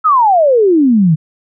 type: exponential sweep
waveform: sine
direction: down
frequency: 1326 to 148.6 Hz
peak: -6 dBFS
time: 0.04-1.16 s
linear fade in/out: 20 ms
effects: none